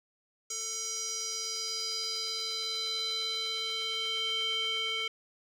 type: tone with band-pass filter sweep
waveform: square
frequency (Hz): 445.8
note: A4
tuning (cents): +23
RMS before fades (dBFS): -34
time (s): 0.5-5.08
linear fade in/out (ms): 5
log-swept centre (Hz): 6400 to 2800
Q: 5.3
effects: none